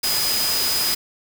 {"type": "tone in noise", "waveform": "sine", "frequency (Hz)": 4979, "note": "D#8", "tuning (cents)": 0, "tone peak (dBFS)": -22, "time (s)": [0.03, 0.95], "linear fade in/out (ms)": 10, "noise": "white", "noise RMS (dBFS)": -23, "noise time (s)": [0.03, 0.95], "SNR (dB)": -2, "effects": []}